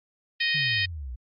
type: harmonic tone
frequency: 622.3 Hz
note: D#5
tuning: in tune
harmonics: 3 / 4 / 5 / 6 / 7 / 8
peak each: -26 / -28 / -30 / -32 / -33 / -34 dBFS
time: 0.4-0.86 s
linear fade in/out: 10 ms
type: exponential sweep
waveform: sine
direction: down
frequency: 155.8 to 57 Hz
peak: -32 dBFS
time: 0.54-1.16 s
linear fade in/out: 10 ms
effects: MP3 32 kbps